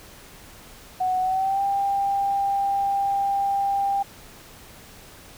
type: tone with pitch glide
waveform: sine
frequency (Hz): 741 to 794.2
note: F#5 to G5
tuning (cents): +2 to +22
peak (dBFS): -20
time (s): 1-4.03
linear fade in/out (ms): 10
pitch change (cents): +120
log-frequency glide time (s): 1.21-1.63
effects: pink hiss -46 dBFS RMS until 5.37 s